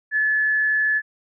sine tone with frequency modulation, 1724 Hz, A6, 36 cents flat, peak -17 dBFS, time 0.11-1.02 s, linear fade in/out 50 ms, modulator 133 Hz, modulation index 0.21, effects none

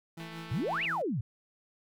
30% pulse tone with tremolo, 165.5 Hz, E3, 7 cents sharp, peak -37 dBFS, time 0.17-1.02 s, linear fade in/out 5 ms, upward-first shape triangle, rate 5.7 Hz, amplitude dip 60%
click train, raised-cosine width 0.3 ms, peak -31 dBFS, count 146, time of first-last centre 0.2-0.856 s, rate 221 Hz
sine exponential two-way sweep, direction up then down, 98 to 2960 to 98 Hz, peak -29 dBFS, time 0.51-1.21 s, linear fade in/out 5 ms, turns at 0.84 s
effects none

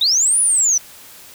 sine linear two-way sweep, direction up then down, 3562 to 10000 to 5790 Hz, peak -12 dBFS, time 0.01-0.78 s, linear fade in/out 5 ms, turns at 0.4 s, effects white hiss -41 dBFS RMS until 1.34 s

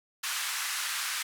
pink band-pass noise, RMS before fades -33 dBFS, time 0.23-1.23 s, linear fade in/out 10 ms, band 1200 to 13000 Hz, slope 24 dB/octave, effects none

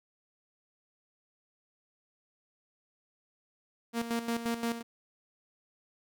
sawtooth tone with tremolo, 232.8 Hz, A#3, 2 cents flat, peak -25 dBFS, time 3.93-4.83 s, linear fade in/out 50 ms, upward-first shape square, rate 5.7 Hz, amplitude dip 65%, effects none

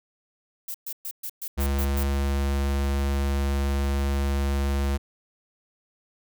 violet noise bursts, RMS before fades -33 dBFS, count 8, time 0.68-2.032 s, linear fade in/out 5 ms, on 64 ms, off 120 ms
square tone, 69.5 Hz, C#2, 5 cents sharp, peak -23 dBFS, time 1.57-4.98 s, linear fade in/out 20 ms
effects none

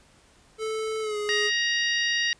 square tone with pitch glide, 438.2 to 417.4 Hz, A4 to G#4, -7 to +9 cents, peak -28 dBFS, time 0.58-1.51 s, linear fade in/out 50 ms, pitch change -84 cents, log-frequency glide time 1.01-1.17 s
harmonic tone, 941 Hz, A#5, 16 cents sharp, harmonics 2 / 3 / 4 / 5 / 6, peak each -25 / -29 / -31 / -33 / -35 dBFS, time 1.29-2.33 s, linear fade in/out 0 ms
effects pink hiss -58 dBFS RMS until 2.39 s + resampled to 22050 Hz

